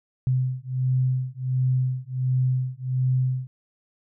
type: beating tone pair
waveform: sine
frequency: 127.9 / 129.3 Hz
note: C3 / C3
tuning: -39 / -20 cents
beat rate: 1.4 Hz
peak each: -24 dBFS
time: 0.27-3.47 s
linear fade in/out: 0 ms
effects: none